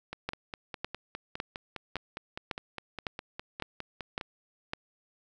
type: two click trains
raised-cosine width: 0.3 ms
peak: -21 / -16 dBFS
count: 21 / 9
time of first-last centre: 0.13-4.212 / 0.29-4.734 s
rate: 4.9 / 1.8 Hz
effects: none